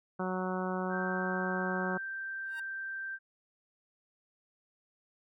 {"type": "harmonic tone", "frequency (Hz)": 185, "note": "F#3", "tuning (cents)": 0, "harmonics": [1, 2, 3, 4, 5, 6, 7, 8], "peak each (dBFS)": [-35, -38, -40, -41, -42, -43, -43, -44], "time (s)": [0.19, 1.98], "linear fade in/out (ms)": 10}
{"type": "tone", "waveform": "sine", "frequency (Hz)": 1568, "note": "G6", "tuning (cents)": 0, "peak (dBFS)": -36, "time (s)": [0.89, 3.19], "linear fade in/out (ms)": 50}
{"type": "tone with exponential growth", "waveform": "15% pulse", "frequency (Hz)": 932.3, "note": "A#5", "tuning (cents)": 0, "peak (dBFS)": -38, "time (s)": [2.43, 2.6], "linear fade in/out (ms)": 5, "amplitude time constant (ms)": 35}
{"effects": []}